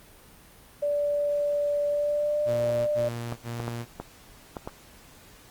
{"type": "tone with pitch glide", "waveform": "sine", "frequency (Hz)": [582, 595.6], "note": ["D5", "D5"], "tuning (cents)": [-16, 24], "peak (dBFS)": -23, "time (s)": [0.82, 3.09], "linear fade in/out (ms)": 10, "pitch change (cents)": 40, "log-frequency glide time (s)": [1.87, 2.43]}
{"type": "tone bursts", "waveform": "sawtooth", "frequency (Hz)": 117.9, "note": "A#2", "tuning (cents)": 20, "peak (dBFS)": -28, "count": 3, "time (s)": [2.45, 3.86], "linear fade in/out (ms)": 50, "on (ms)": 430, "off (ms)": 60}
{"type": "clicks", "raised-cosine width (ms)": 1, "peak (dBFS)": -19, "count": 6, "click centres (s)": [3.324, 3.601, 3.68, 4, 4.568, 4.675]}
{"effects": ["pink hiss -52 dBFS RMS until 5.5 s", "Opus 32 kbps"]}